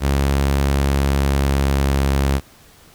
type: tone with pitch glide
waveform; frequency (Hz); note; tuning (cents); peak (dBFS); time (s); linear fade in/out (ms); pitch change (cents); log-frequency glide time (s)
sawtooth; 69.3 to 68.62; C#2 to C#2; 0 to -17; -11; 0-2.41; 50; -17; 1.01-2.07
effects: pink hiss -48 dBFS RMS until 2.94 s